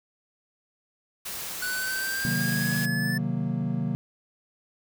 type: noise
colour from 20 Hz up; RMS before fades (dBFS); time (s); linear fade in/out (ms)
white; -35; 1.25-2.86; 10
type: linear sweep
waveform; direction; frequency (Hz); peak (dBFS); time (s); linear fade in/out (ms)
square; up; 1481 to 1760; -29; 1.62-3.18; 5
type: chord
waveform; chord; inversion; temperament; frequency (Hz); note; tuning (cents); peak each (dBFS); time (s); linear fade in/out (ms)
triangle; C half-diminished seventh; none; equal; 130.81 / 155.56 / 185 / 233.1; C3 / Eb3 / Gb3 / Bb3; 0 / 0 / 0 / 0; -29; 2.25-3.95; 0
effects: none